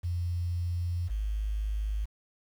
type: tone pair in turn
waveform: sine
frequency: 87.31 / 52.25 Hz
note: F2 / G#1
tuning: 0 / +11 cents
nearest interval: major sixth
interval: 889 cents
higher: first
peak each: -28 dBFS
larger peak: neither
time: 0.03-1.09 / 1.09-2.06 s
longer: first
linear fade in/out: 20 ms
effects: 9-bit